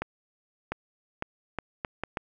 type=accelerating click train; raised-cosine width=0.5 ms; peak=-15 dBFS; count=7; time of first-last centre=0.02-2.172 s; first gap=700 ms; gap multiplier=0.72; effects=none